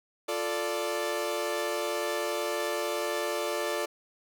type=chord; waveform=sawtooth; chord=D minor; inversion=first; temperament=equal; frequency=349.2 / 440 / 587.3 Hz; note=F4 / A4 / D5; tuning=0 / 0 / 0 cents; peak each=-31 / -30 / -28 dBFS; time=0.28-3.86 s; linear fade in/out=10 ms; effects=none